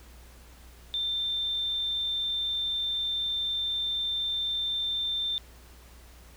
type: tone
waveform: sine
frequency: 3576 Hz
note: A7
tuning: 27 cents sharp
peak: -27 dBFS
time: 0.94-5.38 s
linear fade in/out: 0 ms
effects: added 60 Hz sine -50 dBFS peak until 6.36 s + pink hiss -55 dBFS RMS until 6.36 s